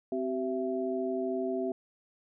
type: tone cluster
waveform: sine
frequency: 259.7 / 382.2 / 666 Hz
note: C4 / G4 / E5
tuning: -13 / -44 / +18 cents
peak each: -34 / -32 / -35 dBFS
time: 0.12-1.72 s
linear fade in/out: 2 ms
effects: none